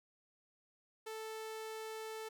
sawtooth tone, 440 Hz, A4, in tune, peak -39 dBFS, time 1.06-2.29 s, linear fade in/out 10 ms, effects none

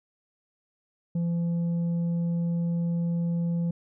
sine tone with tanh clipping, 170.2 Hz, F3, 44 cents flat, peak -25 dBFS, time 1.15-3.71 s, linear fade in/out 5 ms, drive 4 dB, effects none

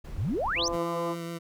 brown noise, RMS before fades -40 dBFS, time 0.04-0.77 s, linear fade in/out 10 ms
sine exponential sweep, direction up, 74.8 to 6270 Hz, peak -26 dBFS, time 0.18-0.68 s, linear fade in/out 0 ms
harmonic tone, 170 Hz, F3, 46 cents flat, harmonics 2 / 3 / 4 / 5 / 6 / 7, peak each -35 / -32 / -38 / -44 / -35 / -39 dBFS, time 0.55-1.16 s, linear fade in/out 50 ms
20% pulse tone with vibrato, 168.4 Hz, E3, 37 cents sharp, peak -29 dBFS, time 0.72-1.39 s, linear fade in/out 20 ms, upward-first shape triangle, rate 7.2 Hz, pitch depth 17 cents each way
effects none

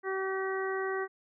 harmonic tone, 382.8 Hz, G4, 41 cents flat, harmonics 1 / 2 / 3 / 4 / 5, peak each -32 / -40 / -39 / -40 / -39 dBFS, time 0.03-1.08 s, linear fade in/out 50 ms, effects none

